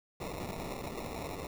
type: noise with sample-and-hold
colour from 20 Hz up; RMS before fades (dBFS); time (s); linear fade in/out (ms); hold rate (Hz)
white; -40; 0.2-1.47; 2; 1575
effects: none